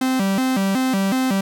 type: tone with vibrato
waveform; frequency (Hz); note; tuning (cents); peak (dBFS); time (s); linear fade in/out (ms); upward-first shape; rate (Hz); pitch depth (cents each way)
45% pulse; 224.7; A3; +37; -17; 0.01-1.41; 5; square; 2.7; 250
effects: none